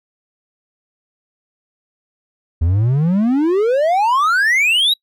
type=exponential sweep; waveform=triangle; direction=up; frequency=77.78 to 3936 Hz; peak=-10 dBFS; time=2.61-4.94 s; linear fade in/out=10 ms; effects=noise-tail reverb RT60 0.1 s tail -26 dB re dry